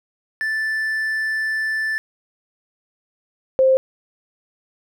triangle / sine tone pair in turn, 1760 / 525.8 Hz, A6 / C5, 0 / +8 cents, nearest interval octave + major sixth, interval 2092 cents, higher first, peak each -18 / -11 dBFS, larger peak second, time 0.41-1.98 / 3.59-3.77 s, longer first, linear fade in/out 0 ms, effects none

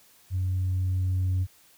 sine tone with level ramp, 92.5 Hz, F#2, in tune, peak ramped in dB -23 to -20 dBFS, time 0.3-1.47 s, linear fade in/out 50 ms, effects tanh soft clip ceiling -21 dBFS + white hiss -58 dBFS RMS until 1.77 s

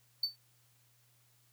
triangle tone with exponential decay, 4529 Hz, C#8, 36 cents sharp, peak -25 dBFS, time 0.23-0.36 s, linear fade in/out 5 ms, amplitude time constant 28 ms, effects added 120 Hz sine -70 dBFS peak until 1.52 s + white hiss -70 dBFS RMS until 1.52 s

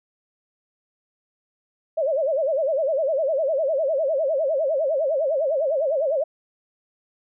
sine tone with vibrato, 588 Hz, D5, 2 cents sharp, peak -19 dBFS, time 1.97-6.24 s, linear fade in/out 10 ms, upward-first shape sine, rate 9.9 Hz, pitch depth 200 cents each way, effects none

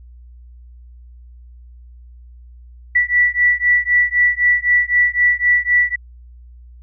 sine beating tone pair, 1956 / 1959.9 Hz, B6 / B6, -17 / -14 cents, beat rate 3.9 Hz, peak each -15 dBFS, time 2.95-5.96 s, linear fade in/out 10 ms, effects added 60 Hz sine -38 dBFS peak until 6.82 s

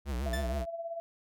square tone with vibrato, 65.41 Hz, C2, in tune, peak -32 dBFS, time 0.05-0.66 s, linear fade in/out 50 ms, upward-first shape sine, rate 6.4 Hz, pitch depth 170 cents each way
sine tone with tremolo, 670 Hz, E5, 28 cents sharp, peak -33 dBFS, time 0.26-1 s, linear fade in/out 0 ms, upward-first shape sine, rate 17 Hz, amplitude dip 60%
sawtooth tone with exponential decay, 1760 Hz, A6, in tune, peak -30 dBFS, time 0.33-0.57 s, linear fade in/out 5 ms, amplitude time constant 52 ms
effects none

